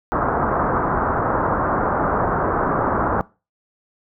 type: low-pass noise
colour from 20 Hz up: white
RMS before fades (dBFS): -20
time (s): 0.12-3.21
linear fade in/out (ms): 0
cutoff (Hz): 1400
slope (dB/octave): 48
effects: noise-tail reverb RT60 0.3 s tail -22 dB re dry